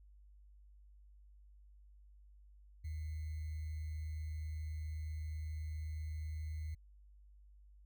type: tone with sample-and-hold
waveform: sine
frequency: 77.78 Hz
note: D#2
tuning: in tune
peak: -39 dBFS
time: 2.84-6.75 s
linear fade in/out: 10 ms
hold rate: 2100 Hz
effects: added 50 Hz sine -58 dBFS peak until 7.85 s